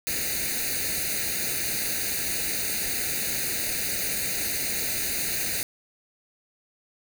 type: noise with comb filter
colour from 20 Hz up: white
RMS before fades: -28 dBFS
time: 0.07-5.63 s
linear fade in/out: 0 ms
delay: 0.46 ms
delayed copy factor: +0.95
effects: none